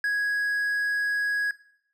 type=tone; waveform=triangle; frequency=1661.2 Hz; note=G#6; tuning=in tune; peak=-21 dBFS; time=0.04-1.51 s; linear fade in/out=2 ms; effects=noise-tail reverb RT60 0.7 s tail -19 dB re dry